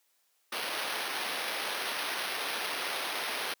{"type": "noise with sample-and-hold", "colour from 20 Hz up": "white", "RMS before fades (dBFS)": -34, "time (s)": [0.52, 3.54], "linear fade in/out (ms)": 5, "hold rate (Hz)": 7350, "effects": ["white hiss -72 dBFS RMS until 3.6 s", "high-pass 400 Hz 12 dB/octave"]}